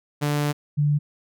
sawtooth / sine tone pair in turn, 146.83 / 146.83 Hz, D3 / D3, 0 / 0 cents, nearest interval unison, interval 0 cents, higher neither, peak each -17 dBFS, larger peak neither, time 0.21-0.53 / 0.77-0.99 s, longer first, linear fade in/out 20 ms, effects none

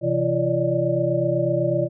sine tone cluster, 130.8 / 166.6 / 342.4 / 572 / 600 Hz, C3 / E3 / F4 / D5 / D5, 0 / +19 / -34 / -46 / +37 cents, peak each -25 / -28 / -25 / -24 / -24 dBFS, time 0.01-1.89 s, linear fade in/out 50 ms, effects none

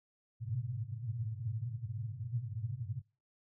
white band-pass noise, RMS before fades -39 dBFS, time 0.4-3.02 s, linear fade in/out 50 ms, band 100 to 130 Hz, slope 96 dB/octave, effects noise-tail reverb RT60 0.3 s tail -22 dB re dry

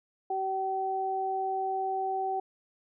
sine tone pair together, 382.5 / 765 Hz, G4 / G5, -42 / -42 cents, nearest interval octave, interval 1200 cents, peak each -34 / -29 dBFS, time 0.3-2.4 s, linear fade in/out 5 ms, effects none

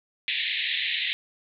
white band-pass noise, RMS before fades -28 dBFS, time 0.28-1.13 s, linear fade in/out 0 ms, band 1800 to 3900 Hz, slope 96 dB/octave, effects none

